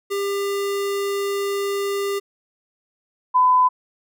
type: tone pair in turn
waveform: square / sine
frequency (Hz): 399.5 / 1006.7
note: G4 / B5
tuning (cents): +33 / +33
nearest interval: octave + major third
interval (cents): 1600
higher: second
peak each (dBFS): -22 / -12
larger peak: second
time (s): 0.1-2.2 / 3.34-3.69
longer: first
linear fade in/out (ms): 20
effects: none